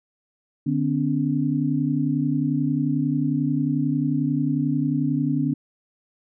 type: tone cluster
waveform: sine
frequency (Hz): 149.4 / 252.7 / 283.9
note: D3 / B3 / C#4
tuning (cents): +30 / +40 / +41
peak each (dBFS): -24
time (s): 0.66-5.54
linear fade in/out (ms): 10
effects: none

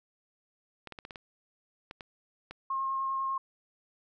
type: clicks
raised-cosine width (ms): 0.3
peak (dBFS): -26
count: 9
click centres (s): 0.873 / 0.923 / 0.988 / 1.051 / 1.108 / 1.158 / 1.911 / 2.008 / 2.51
type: tone with vibrato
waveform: sine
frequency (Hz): 1073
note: C6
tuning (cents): +43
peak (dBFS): -29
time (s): 2.7-3.38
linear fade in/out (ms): 5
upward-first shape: triangle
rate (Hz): 10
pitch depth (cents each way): 12
effects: none

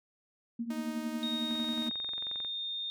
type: tone with tremolo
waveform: sine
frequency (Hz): 233.1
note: A#3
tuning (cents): 0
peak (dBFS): -30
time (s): 0.59-1.9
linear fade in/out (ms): 5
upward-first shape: triangle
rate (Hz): 11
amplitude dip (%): 85
type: tone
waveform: sawtooth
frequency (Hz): 311.2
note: D#4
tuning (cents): 0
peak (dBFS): -35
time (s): 0.7-1.89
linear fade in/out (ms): 5
type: tone with pitch glide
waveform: sine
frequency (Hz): 3731 to 3652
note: A#7 to A#7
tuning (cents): +1 to -36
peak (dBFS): -34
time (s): 1.23-2.9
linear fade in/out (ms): 0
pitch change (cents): -37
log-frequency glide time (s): 1.78-2.22
type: click train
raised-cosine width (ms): 0.5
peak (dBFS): -33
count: 22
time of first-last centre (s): 1.51-2.448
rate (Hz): 22.4
effects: none

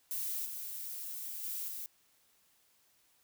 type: noise with level steps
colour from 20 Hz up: violet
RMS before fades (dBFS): -37 / -42 / -39 / -42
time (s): 0.11-1.86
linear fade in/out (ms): 0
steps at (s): 0.45 / 1.43 / 1.68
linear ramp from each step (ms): 5
effects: white hiss -70 dBFS RMS until 3.23 s

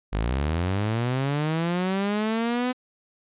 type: linear sweep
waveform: sawtooth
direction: up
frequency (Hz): 48 to 254.7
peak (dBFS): -19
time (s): 0.12-2.73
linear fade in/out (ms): 20
effects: resampled to 8000 Hz

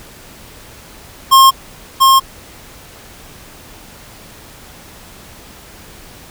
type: tone with echo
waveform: square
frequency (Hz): 1070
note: C6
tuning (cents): +38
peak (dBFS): -4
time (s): 1.31-1.51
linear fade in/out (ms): 20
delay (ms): 690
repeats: 1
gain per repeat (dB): -2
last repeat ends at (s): 2.2
effects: pink hiss -38 dBFS RMS until 6.3 s

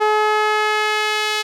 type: tone with band-pass filter sweep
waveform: sawtooth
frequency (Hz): 426.3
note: G#4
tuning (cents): +45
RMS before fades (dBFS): -18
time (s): 0-1.43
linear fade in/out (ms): 20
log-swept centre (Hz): 910 to 3400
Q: 0.94
effects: none

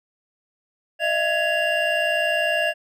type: tone cluster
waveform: triangle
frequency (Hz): 615 / 675 / 1674 / 2783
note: D#5 / E5 / G#6 / F7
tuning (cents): -20 / +41 / +13 / -7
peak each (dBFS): -23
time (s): 0.99-2.74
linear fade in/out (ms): 50
effects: none

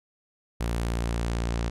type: tone with low-pass filter sweep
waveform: sawtooth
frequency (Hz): 57.9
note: A#1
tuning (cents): -11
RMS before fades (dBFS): -28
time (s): 0.6-1.7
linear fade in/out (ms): 10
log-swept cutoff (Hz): 12000 to 6900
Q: 1.1
effects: none

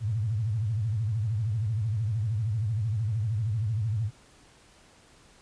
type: tone with vibrato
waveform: sine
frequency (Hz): 108.8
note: A2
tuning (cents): -19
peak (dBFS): -25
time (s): 0-4.11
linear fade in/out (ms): 50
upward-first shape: sine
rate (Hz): 13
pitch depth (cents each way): 170
effects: pink hiss -57 dBFS RMS until 5.41 s + resampled to 22050 Hz

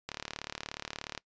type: click train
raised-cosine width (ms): 0.2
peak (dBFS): -19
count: 41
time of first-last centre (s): 0.09-1.177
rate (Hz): 36.8
effects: noise-tail reverb RT60 0.1 s tail -23 dB re dry + resampled to 16000 Hz

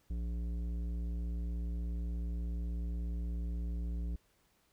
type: tone with tanh clipping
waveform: sine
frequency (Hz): 58.27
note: A#1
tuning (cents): 0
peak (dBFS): -36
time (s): 0.1-4.16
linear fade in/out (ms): 5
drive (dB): 12
effects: pink hiss -72 dBFS RMS until 4.72 s

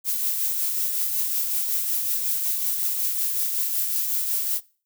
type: noise with tremolo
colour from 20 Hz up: violet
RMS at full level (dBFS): -23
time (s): 0.04-4.61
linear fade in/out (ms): 50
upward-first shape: triangle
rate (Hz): 5.4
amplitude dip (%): 40
effects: noise-tail reverb RT60 0.4 s tail -22 dB re dry

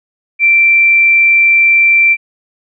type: tone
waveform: sine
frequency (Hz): 2349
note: D7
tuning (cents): 0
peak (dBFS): -5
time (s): 0.39-2.17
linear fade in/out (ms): 50
effects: none

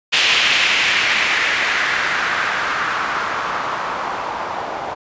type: noise with low-pass filter sweep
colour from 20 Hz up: blue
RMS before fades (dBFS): -19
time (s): 0.12-4.95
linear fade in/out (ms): 20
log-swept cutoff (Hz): 2900 to 800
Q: 2.1
effects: resampled to 16000 Hz

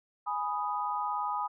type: chord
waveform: sine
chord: G# minor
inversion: none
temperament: equal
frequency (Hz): 830.6 / 987.8 / 1244.5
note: G#5 / B5 / D#6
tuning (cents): 0 / 0 / 0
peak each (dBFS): -34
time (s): 0.26-1.48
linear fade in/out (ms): 20
effects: none

